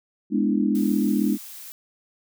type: chord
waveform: sine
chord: E dominant seventh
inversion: first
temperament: equal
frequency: 207.7 / 246.9 / 293.7 / 329.6 Hz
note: G#3 / B3 / D4 / E4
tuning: 0 / 0 / 0 / 0 cents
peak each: -22 / -25 / -24 / -28 dBFS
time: 0.3-1.38 s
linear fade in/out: 50 ms
type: noise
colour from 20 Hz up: blue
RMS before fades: -40 dBFS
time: 0.75-1.72 s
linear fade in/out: 0 ms
effects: none